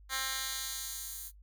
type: tone with high-pass filter sweep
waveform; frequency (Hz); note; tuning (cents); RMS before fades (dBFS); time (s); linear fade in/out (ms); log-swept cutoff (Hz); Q
10% pulse; 265; C4; +22; -38; 0.09-1.32; 50; 1800 to 11000; 0.72
effects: noise-tail reverb RT60 0.1 s tail -17 dB re dry + added 50 Hz sine -53 dBFS peak until 1.42 s